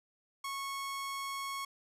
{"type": "tone", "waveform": "sawtooth", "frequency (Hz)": 1100, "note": "C#6", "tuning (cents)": -14, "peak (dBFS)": -33, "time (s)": [0.44, 1.65], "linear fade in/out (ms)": 5, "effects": ["resampled to 32000 Hz"]}